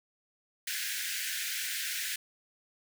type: high-pass noise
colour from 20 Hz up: pink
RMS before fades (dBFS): -35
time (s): 0.67-2.16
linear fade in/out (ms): 5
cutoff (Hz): 1500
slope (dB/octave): 96
effects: none